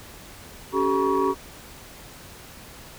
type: tone cluster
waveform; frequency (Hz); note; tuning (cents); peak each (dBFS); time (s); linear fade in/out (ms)
sine; 280 / 383.3 / 429.3 / 956 / 1122; C#4 / G4 / A4 / A#5 / C#6; +18 / -39 / -43 / +43 / +21; -26 / -22 / -27 / -26 / -26; 0.72-1.35; 50
effects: tanh soft clip ceiling -12 dBFS + pink hiss -44 dBFS RMS until 2.98 s